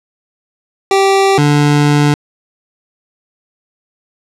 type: tone pair in turn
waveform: 25% pulse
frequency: 390 / 146.55 Hz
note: G4 / D3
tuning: -9 / -3 cents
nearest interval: octave + perfect fourth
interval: 1694 cents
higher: first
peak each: -4 dBFS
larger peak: neither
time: 0.91-1.38 / 1.38-2.14 s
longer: second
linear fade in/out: 2 ms
effects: low-pass 8000 Hz 12 dB/octave